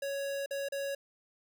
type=tone with dropouts; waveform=square; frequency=556 Hz; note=C#5; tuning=5 cents sharp; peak=-34 dBFS; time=0.02-0.95 s; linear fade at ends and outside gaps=5 ms; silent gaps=0.461-0.508 / 0.687-0.721 s; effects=none